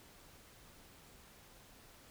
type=silence; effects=pink hiss -60 dBFS RMS until 2.1 s